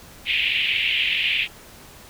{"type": "band-pass noise", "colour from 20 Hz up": "white", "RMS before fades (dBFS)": -22, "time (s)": [0.25, 1.48], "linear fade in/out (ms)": 50, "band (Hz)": [2200, 3100], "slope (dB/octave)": 48, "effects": ["pink hiss -45 dBFS RMS until 2.09 s"]}